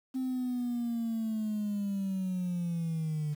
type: linear sweep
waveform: sine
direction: down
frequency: 261.6 to 147.8 Hz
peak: -28 dBFS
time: 0.14-3.35 s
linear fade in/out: 20 ms
effects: tanh soft clip ceiling -28 dBFS + 9-bit